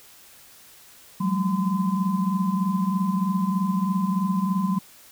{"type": "tone cluster", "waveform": "sine", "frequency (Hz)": [174.8, 189.6, 212.8, 1023], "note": ["F3", "F#3", "G#3", "C6"], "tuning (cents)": [2, 43, 42, -39], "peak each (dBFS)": [-30, -22, -30, -30], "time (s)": [1.2, 4.79], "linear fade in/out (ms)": 10, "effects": ["white hiss -50 dBFS RMS until 5.11 s"]}